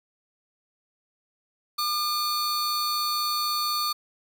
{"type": "tone pair together", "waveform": "45% pulse", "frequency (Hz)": [1206, 4442], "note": ["D6", "C#8"], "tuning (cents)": [46, 3], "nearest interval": "octave + major seventh", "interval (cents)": 2257, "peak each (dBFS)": -27, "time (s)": [1.78, 3.93], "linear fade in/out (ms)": 10, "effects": []}